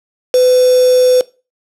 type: tone with quantisation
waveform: sine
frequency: 503 Hz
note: B4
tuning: 32 cents sharp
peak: -6 dBFS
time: 0.34-1.21 s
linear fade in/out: 2 ms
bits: 3
effects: noise-tail reverb RT60 0.3 s tail -20 dB re dry + low-pass 11000 Hz 12 dB/octave